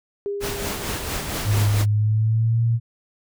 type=tone with exponential decay; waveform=sine; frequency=403.7 Hz; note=G#4; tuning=49 cents flat; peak=-22 dBFS; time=0.26-1.6 s; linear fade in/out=0 ms; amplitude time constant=290 ms
type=noise with tremolo; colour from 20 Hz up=pink; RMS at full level=-26 dBFS; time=0.4-1.86 s; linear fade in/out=50 ms; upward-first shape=sine; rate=4.4 Hz; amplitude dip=40%
type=tone with pitch glide; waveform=sine; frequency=103.83 to 115.87 Hz; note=G#2 to A#2; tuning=0 to -10 cents; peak=-16 dBFS; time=1.44-2.8 s; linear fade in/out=50 ms; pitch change=+190 cents; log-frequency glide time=1.83-2.62 s
effects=none